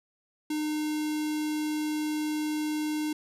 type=tone with notch filter; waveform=square; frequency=304.6 Hz; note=D#4; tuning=37 cents flat; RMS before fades=-30 dBFS; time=0.5-3.13 s; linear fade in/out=5 ms; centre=1200 Hz; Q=1.1; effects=resampled to 32000 Hz